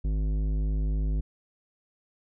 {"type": "tone with tanh clipping", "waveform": "sine", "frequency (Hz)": 51.8, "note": "G#1", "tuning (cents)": -4, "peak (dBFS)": -26, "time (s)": [0.04, 1.21], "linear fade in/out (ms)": 10, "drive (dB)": 13, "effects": []}